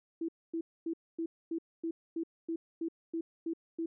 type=tone bursts; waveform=sine; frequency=329.6 Hz; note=E4; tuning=in tune; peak=-32 dBFS; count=12; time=0.21-3.86 s; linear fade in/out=5 ms; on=75 ms; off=250 ms; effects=none